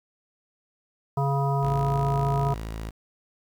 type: harmonic tone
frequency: 139 Hz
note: C#3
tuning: 5 cents sharp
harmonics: 1 / 3 / 5 / 7 / 9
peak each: -23 / -32 / -30 / -30 / -36 dBFS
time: 1.17-2.54 s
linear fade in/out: 5 ms
type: tone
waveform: sawtooth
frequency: 54.8 Hz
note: A1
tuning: 6 cents flat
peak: -28 dBFS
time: 1.62-2.91 s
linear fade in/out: 20 ms
effects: 9-bit